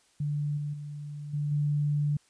sine tone with level steps, 146.83 Hz, D3, in tune, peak -27 / -30 / -36 / -27 / -24 dBFS, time 0.2-2.17 s, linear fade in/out 5 ms, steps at 0.57 / 0.73 / 1.33 / 1.51 s, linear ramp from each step 10 ms, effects white hiss -65 dBFS RMS until 2.29 s + resampled to 22050 Hz

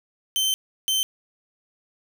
sawtooth tone bursts at uneven times, 3096 Hz, G7, 22 cents flat, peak -17 dBFS, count 2, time 0.36-0.54 / 0.88-1.03 s, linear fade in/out 0 ms, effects none

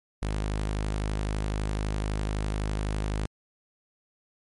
sawtooth tone, 51.91 Hz, G#1, in tune, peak -23 dBFS, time 0.22-3.26 s, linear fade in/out 5 ms, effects MP3 48 kbps

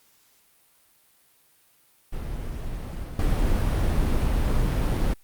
brown noise with level steps, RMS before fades -32 / -34 / -22 dBFS, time 2.12-5.14 s, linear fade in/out 10 ms, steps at 3.03 / 3.19 s, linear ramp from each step 2 ms, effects white hiss -61 dBFS RMS until 5.23 s + Opus 48 kbps

